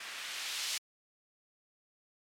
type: noise with low-pass filter sweep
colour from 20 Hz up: violet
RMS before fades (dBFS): -39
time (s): 0-0.78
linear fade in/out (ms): 5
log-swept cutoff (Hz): 1800 to 4200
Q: 1
effects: MP3 96 kbps